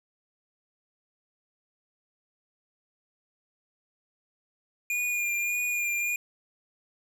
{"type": "tone with vibrato", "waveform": "square", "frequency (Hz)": 2424, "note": "D#7", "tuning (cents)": -46, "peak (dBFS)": -27, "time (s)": [4.9, 6.16], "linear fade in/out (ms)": 2, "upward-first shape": "sine", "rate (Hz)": 1.7, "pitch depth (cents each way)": 23, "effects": []}